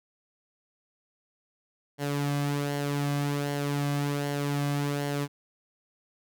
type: tone with flanger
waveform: sawtooth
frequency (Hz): 143.4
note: D3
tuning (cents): -41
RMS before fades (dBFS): -29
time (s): 1.98-5.28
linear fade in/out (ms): 50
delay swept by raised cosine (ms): 0.8 to 2.2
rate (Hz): 1.3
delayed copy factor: -0.5
effects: none